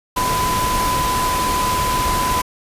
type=tone in noise; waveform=sine; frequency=1003 Hz; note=B5; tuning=26 cents sharp; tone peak=-18 dBFS; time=0.16-2.42 s; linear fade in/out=10 ms; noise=pink; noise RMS=-22 dBFS; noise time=0.16-2.42 s; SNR=+1 dB; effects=resampled to 32000 Hz